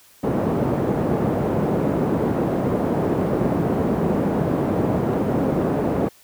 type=band-pass noise; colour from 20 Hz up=pink; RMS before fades=-21 dBFS; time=0.23-6.09 s; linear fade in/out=10 ms; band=160 to 560 Hz; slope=12 dB/octave; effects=white hiss -52 dBFS RMS until 6.23 s